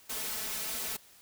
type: noise with comb filter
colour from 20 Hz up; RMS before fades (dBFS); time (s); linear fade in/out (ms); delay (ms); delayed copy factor
white; -36; 0.09-0.97; 10; 4.6; +1
effects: white hiss -58 dBFS RMS until 1.21 s